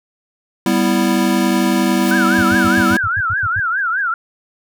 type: chord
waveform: square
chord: E minor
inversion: first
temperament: equal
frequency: 196 / 246.9 / 329.6 Hz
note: G3 / B3 / E4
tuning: 0 / 0 / 0 cents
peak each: -18 dBFS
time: 0.66-2.97 s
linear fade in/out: 2 ms
type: noise with exponential growth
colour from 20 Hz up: white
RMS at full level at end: -25 dBFS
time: 1.83-2.11 s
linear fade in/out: 2 ms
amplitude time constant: 60 ms
type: tone with vibrato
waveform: sine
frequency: 1471 Hz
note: F#6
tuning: 11 cents flat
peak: -15 dBFS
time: 2.11-4.14 s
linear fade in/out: 2 ms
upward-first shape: triangle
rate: 4.9 Hz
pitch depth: 230 cents each way
type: tone bursts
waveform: sine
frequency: 97.9 Hz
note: G2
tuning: 2 cents flat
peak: -21 dBFS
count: 10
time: 2.38-3.6 s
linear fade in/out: 5 ms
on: 41 ms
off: 90 ms
effects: none